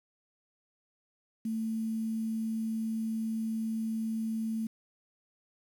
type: tone with quantisation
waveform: sine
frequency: 222.5 Hz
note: A3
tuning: 20 cents sharp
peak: -30 dBFS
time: 1.45-4.67 s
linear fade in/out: 5 ms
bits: 9
effects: none